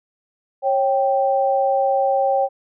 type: tone pair together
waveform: sine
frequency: 546.7 / 783 Hz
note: C#5 / G5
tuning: -24 / -2 cents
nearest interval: tritone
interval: 622 cents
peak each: -18 dBFS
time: 0.62-2.49 s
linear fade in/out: 50 ms
effects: none